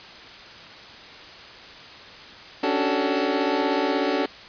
25% pulse chord, D major seventh, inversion third, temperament equal with one note detuned, 277.2 / 293.7 / 377.1 / 440 Hz, C#4 / D4 / F#4 / A4, 0 / 0 / +33 / 0 cents, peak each -23 dBFS, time 2.63-4.26 s, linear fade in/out 5 ms, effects white hiss -42 dBFS RMS until 4.48 s + resampled to 11025 Hz

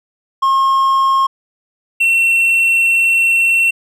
triangle tone pair in turn, 1076 / 2711 Hz, C6 / E7, +48 / +48 cents, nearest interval octave + major third, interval 1600 cents, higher second, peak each -8 dBFS, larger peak neither, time 0.42-1.27 / 2-3.71 s, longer second, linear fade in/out 10 ms, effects none

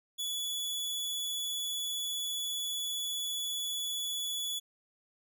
sawtooth tone, 3417 Hz, G#7, 49 cents sharp, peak -30 dBFS, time 0.18-4.6 s, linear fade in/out 20 ms, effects none

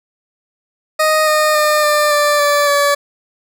20% pulse tone with pitch steps, 622.3 / 613.7 / 605.3 / 597 / 588.7 / 580.6 / 572.6 Hz, D#5 / D#5 / D#5 / D5 / D5 / D5 / D5, 0 / -24 / -48 / +28 / +4 / -20 / -44 cents, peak -6 dBFS, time 0.99-2.95 s, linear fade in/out 10 ms, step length 280 ms, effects none

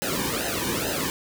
pink noise with flanger, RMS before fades -27 dBFS, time 0.02-1.1 s, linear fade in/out 0 ms, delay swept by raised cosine 0.87 to 1.53 ms, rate 2.3 Hz, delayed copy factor -1, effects none

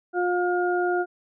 harmonic tone, 355.9 Hz, F4, 33 cents sharp, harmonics 1 / 2 / 4, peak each -23 / -26 / -29 dBFS, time 0.13-1.06 s, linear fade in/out 50 ms, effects none

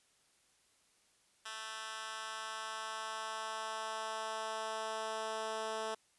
10% pulse tone with high-pass filter sweep, 220 Hz, A3, in tune, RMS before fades -41 dBFS, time 1.45-5.95 s, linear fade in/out 10 ms, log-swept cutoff 1700 to 450 Hz, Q 1.1, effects white hiss -71 dBFS RMS until 6.18 s + resampled to 24000 Hz

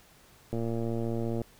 click train, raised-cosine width 2 ms, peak -20 dBFS, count 103, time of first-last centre 0.53-1.417 s, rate 115 Hz, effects pink hiss -58 dBFS RMS until 1.59 s

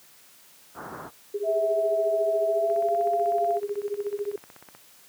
white low-pass noise, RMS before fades -39 dBFS, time 0.74-1.11 s, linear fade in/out 50 ms, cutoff 1500 Hz, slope 48 dB/octave
sine tone with tremolo, 408.8 Hz, G#4, 27 cents flat, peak -23 dBFS, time 1.34-4.36 s, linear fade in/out 5 ms, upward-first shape triangle, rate 14 Hz, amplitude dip 100%
sine tone with pitch glide, 652 to 690.4 Hz, E5 to F5, -19 to -20 cents, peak -22 dBFS, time 1.43-3.6 s, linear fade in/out 50 ms, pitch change +99 cents, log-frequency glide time 2.45-3.03 s
click train, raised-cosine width 0.5 ms, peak -31 dBFS, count 34, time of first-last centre 2.7-4.75 s, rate 16.1 Hz
effects white hiss -54 dBFS RMS until 5.08 s + high-pass 100 Hz 12 dB/octave

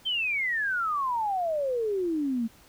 sine exponential sweep, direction down, 3183 to 220 Hz, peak -25 dBFS, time 0.05-2.48 s, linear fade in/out 20 ms, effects pink hiss -56 dBFS RMS until 2.68 s

